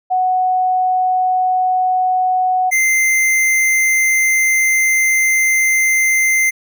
sine / square tone pair in turn, 740 / 2082 Hz, F#5 / C7, 0 / -9 cents, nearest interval octave + tritone, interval 1791 cents, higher second, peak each -12 dBFS, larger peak neither, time 0.1-2.71 / 2.71-6.51 s, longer second, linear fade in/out 20 ms, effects none

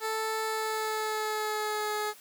15% pulse tone with pitch glide, 440 to 422.8 Hz, A4 to G#4, 0 to +31 cents, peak -23 dBFS, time 0-2.14 s, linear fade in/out 50 ms, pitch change -69 cents, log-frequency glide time 0.45-1.93 s, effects white hiss -53 dBFS RMS until 2.2 s + high-pass 150 Hz 12 dB/octave

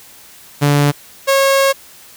sawtooth tone pair in turn, 144.5 / 545.6 Hz, D3 / C#5, -28 / -28 cents, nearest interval octave + major seventh, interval 2300 cents, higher second, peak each -6 dBFS, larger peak neither, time 0.61-0.92 / 1.27-1.73 s, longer second, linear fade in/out 20 ms, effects white hiss -41 dBFS RMS until 2.16 s

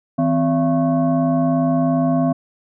sine tone with frequency modulation, 258.1 Hz, C4, 23 cents flat, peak -14 dBFS, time 0.18-2.33 s, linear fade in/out 10 ms, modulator 419 Hz, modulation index 1.1, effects none

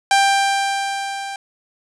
sawtooth tone with level ramp, 790 Hz, G5, 13 cents sharp, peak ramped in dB -7 to -23 dBFS, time 0.11-1.36 s, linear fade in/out 2 ms, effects resampled to 22050 Hz + 8-bit

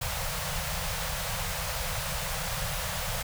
pink band-stop noise, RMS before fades -32 dBFS, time 0.01-3.23 s, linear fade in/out 10 ms, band 180 to 480 Hz, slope 96 dB/octave, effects none

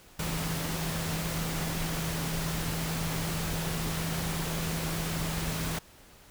sine tone in noise, 163 Hz, E3, 19 cents flat, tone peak -33 dBFS, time 0.19-5.79 s, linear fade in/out 5 ms, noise pink, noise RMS -34 dBFS, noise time 0.19-5.79 s, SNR -2 dB, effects pink hiss -55 dBFS RMS until 6.3 s

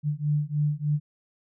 sine beating tone pair, 146.83 / 150.13 Hz, D3 / D3, 0 / +38 cents, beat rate 3.3 Hz, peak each -26 dBFS, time 0.03-1 s, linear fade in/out 50 ms, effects none

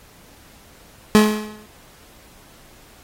30% pulse tone with exponential decay, 213 Hz, G#3, 44 cents sharp, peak -4 dBFS, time 1.15-1.66 s, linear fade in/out 0 ms, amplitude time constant 110 ms, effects pink hiss -49 dBFS RMS until 3.03 s + AAC 48 kbps

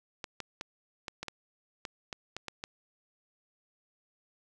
clicks, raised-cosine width 0.2 ms, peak -20 dBFS, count 11, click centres 0.242 / 0.403 / 0.611 / 1.082 / 1.23 / 1.283 / 1.852 / 2.128 / 2.366 / 2.483 / 2.639 s, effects none

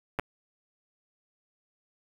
clicks, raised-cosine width 0.5 ms, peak -14 dBFS, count 2, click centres 0.189 / 0.196 s, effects 7-bit

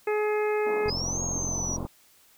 harmonic tone, 422.6 Hz, G#4, 30 cents sharp, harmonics 1 / 2 / 3 / 4 / 5 / 6, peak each -24 / -33 / -37 / -39 / -37 / -40 dBFS, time 0.07-0.9 s, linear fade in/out 5 ms
pink band-pass noise, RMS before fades -39 dBFS, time 0.66-1.87 s, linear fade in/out 5 ms, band 200 to 1100 Hz, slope 48 dB/octave
click train, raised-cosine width 5 ms, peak -23 dBFS, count 45, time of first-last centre 0.86-1.851 s, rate 44.4 Hz
sine linear two-way sweep, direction up then down, 4855 to 6580 to 5750 Hz, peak -29 dBFS, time 0.88-1.77 s, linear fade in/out 10 ms, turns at 1.22 s
effects white hiss -59 dBFS RMS until 2.37 s

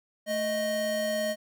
square tone pair together, 220 / 622.3 Hz, A3 / D#5, 0 / 0 cents, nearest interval octave + tritone, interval 1800 cents, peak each -36 / -28 dBFS, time 0.26-1.36 s, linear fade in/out 50 ms, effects none

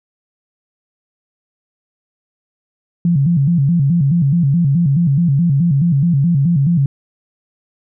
sine tone with vibrato, 154.3 Hz, D#3, 14 cents flat, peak -10 dBFS, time 3.05-6.86 s, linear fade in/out 2 ms, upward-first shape square, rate 4.7 Hz, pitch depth 190 cents each way, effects none

